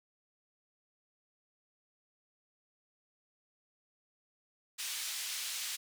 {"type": "band-pass noise", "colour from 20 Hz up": "pink", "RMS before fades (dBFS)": -39, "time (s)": [4.78, 5.77], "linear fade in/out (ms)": 20, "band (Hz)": [2900, 12000], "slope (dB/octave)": 12, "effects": []}